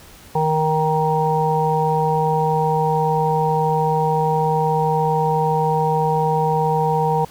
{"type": "harmonic tone", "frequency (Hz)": 156.5, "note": "D#3", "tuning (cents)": 10, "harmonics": [1, 3, 5, 6], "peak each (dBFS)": [-21, -21, -21, -21], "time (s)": [0.35, 7.25], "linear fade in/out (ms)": 5, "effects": ["pink hiss -44 dBFS RMS until 7.3 s"]}